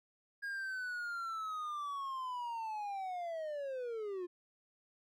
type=linear sweep; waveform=triangle; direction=down; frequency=1636 to 346.6 Hz; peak=-36 dBFS; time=0.42-4.27 s; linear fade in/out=20 ms; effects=none